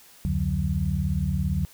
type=tone cluster; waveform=sine; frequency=70.2 / 87.5 / 146 / 183.5 Hz; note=C#2 / F2 / D3 / F#3; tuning=+22 / +4 / -10 / -14 cents; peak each=-28 dBFS; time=0.25-1.65 s; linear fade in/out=0 ms; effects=white hiss -52 dBFS RMS until 1.73 s